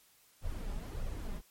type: noise with flanger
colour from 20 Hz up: brown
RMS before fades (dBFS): -38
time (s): 0.41-1.42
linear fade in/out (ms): 50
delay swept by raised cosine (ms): 1.5 to 5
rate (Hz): 1.6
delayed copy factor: +0.55
effects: white hiss -65 dBFS RMS until 1.5 s + MP3 64 kbps